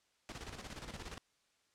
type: noise with tremolo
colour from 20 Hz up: pink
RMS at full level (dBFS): -45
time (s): 0.29-1.18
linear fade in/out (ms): 0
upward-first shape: square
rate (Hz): 17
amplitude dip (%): 60
effects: white hiss -75 dBFS RMS until 1.74 s + low-pass 7000 Hz 12 dB/octave